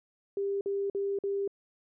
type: tone bursts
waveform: sine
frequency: 397.6 Hz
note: G4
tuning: 25 cents sharp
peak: -28 dBFS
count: 4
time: 0.37-1.477 s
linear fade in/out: 2 ms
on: 240 ms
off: 49 ms
effects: none